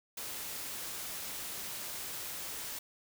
white noise, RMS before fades -41 dBFS, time 0.17-2.79 s, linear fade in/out 5 ms, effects none

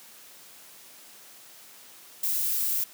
violet noise, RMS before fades -27 dBFS, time 2.23-2.84 s, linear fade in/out 5 ms, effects white hiss -50 dBFS RMS until 2.93 s + high-pass 150 Hz 12 dB/octave

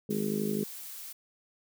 harmonic tone, 51.91 Hz, G#1, in tune, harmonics 3 / 4 / 5 / 6 / 7 / 8 / 9, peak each -39 / -31 / -40 / -43 / -38 / -34 / -45 dBFS, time 0.09-0.64 s, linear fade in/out 5 ms
blue noise, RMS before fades -43 dBFS, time 0.1-1.13 s, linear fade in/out 10 ms
effects none

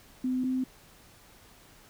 sine tone pair in turn, 255.5 / 258 Hz, C4 / C4, -41 / -24 cents, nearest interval unison, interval 17 cents, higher second, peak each -26 dBFS, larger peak neither, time 0.24-0.44 / 0.44-0.64 s, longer neither, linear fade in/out 5 ms, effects pink hiss -56 dBFS RMS until 1.89 s

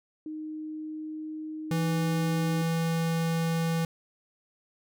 sine tone with pitch glide, 309.8 to 312.3 Hz, D#4 to D#4, -7 to +7 cents, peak -34 dBFS, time 0.26-2.62 s, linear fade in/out 2 ms, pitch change +14 cents, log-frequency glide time 0.68-2.3 s
square tone, 164.81 Hz, E3, in tune, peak -26 dBFS, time 1.71-3.85 s, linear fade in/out 2 ms
effects none

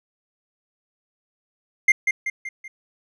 triangle tone with echo, 2100 Hz, C7, 6 cents sharp, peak -9 dBFS, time 1.88-1.92 s, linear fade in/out 5 ms, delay 190 ms, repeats 4, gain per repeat -6 dB, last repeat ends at 2.68 s, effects resampled to 24000 Hz

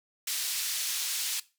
pink band-pass noise, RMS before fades -32 dBFS, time 0.27-1.4 s, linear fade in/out 5 ms, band 3500 to 15000 Hz, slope 12 dB/octave, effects noise-tail reverb RT60 0.3 s tail -19 dB re dry

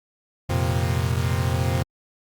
40% pulse chord, F suspended fourth, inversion none, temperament equal, 87.31 / 116.54 / 130.81 Hz, F2 / Bb2 / C3, 0 / 0 / 0 cents, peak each -23 / -25 / -24 dBFS, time 0.49-1.83 s, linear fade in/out 10 ms, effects Opus 48 kbps

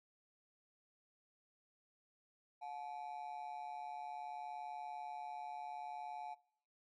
triangle ring-modulated tone, 791 Hz, G5, 15 cents sharp, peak -39 dBFS, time 2.61-6.35 s, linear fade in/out 20 ms, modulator 70.3 Hz, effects noise-tail reverb RT60 0.7 s tail -23 dB re dry + MP3 48 kbps

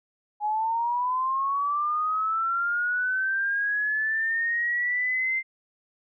sine linear sweep, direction up, 830 to 2093 Hz, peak -23 dBFS, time 0.4-5.43 s, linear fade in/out 50 ms, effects none

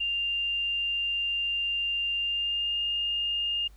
sine tone with pitch glide, 2794 to 2823 Hz, F7 to F7, 0 to +18 cents, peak -26 dBFS, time 0-3.68 s, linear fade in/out 10 ms, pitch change +18 cents, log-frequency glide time 2.17-2.81 s, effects added 50 Hz sine -49 dBFS peak until 3.76 s + pink hiss -63 dBFS RMS until 3.76 s

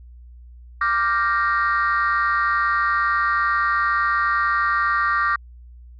sine chord, G minor seventh, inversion second, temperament equal, 1174.7 / 1396.9 / 1568 / 1864.7 Hz, D6 / F6 / G6 / Bb6, 0 / 0 / 0 / 0 cents, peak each -19 / -23 / -25 / -23 dBFS, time 0.81-5.36 s, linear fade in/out 5 ms, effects tanh soft clip ceiling -11 dBFS + added 60 Hz sine -40 dBFS peak until 5.99 s

